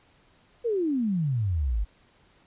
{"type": "exponential sweep", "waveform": "sine", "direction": "down", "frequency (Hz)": [491.9, 47.14], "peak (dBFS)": -23, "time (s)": [0.64, 1.85], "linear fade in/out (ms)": 20, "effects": ["pink hiss -61 dBFS RMS until 2.46 s", "resampled to 8000 Hz"]}